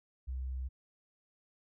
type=tone; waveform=sine; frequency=64.5 Hz; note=C2; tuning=24 cents flat; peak=-35 dBFS; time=0.27-0.69 s; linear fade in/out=20 ms; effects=none